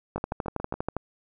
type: two click trains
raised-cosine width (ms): 1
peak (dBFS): -14 / -20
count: 11 / 5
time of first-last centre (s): 0.16-0.966 / 0.18-0.74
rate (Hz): 12.4 / 7.14
effects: none